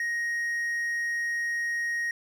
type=tone; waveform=triangle; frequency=1875 Hz; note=A#6; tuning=10 cents sharp; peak=-25 dBFS; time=0-2.11 s; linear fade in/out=2 ms; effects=none